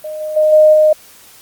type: tone with level steps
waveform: sine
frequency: 616 Hz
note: D#5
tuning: 17 cents flat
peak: -22 / -19 / -8 / -4 / -6 dBFS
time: 0.04-0.93 s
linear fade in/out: 5 ms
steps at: 0.2 / 0.36 / 0.52 / 0.73 s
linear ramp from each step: 10 ms
effects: white hiss -42 dBFS RMS until 1.41 s + Opus 32 kbps